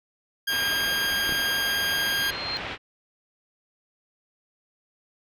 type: tone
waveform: 20% pulse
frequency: 1613 Hz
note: G6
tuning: 49 cents sharp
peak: -19 dBFS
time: 0.47-2.31 s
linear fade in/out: 10 ms
type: low-pass noise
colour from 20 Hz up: white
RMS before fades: -34 dBFS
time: 0.48-2.78 s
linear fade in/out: 50 ms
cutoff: 3100 Hz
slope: 24 dB/octave
type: clicks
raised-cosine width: 2 ms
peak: -20 dBFS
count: 2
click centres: 1.293 / 1.323 s
type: tone with exponential growth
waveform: sine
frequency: 4186 Hz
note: C8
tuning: in tune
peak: -26 dBFS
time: 1.69-2.57 s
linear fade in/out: 0 ms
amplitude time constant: 190 ms
effects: none